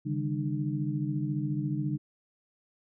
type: tone cluster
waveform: sine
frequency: 141.2 / 155.5 / 199.6 / 302.7 Hz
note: C#3 / D#3 / G3 / D#4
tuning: +32 / -1 / +32 / -48 cents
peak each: -31 / -35 / -36 / -34 dBFS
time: 0.05-1.98 s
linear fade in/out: 20 ms
effects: none